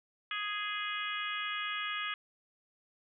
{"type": "harmonic tone", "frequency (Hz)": 415.6, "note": "G#4", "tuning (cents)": 1, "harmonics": [3, 4, 5, 6, 7, 8], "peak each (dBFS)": [-39, -40, -41, -42, -42, -43], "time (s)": [0.31, 2.14], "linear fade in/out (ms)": 2, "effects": []}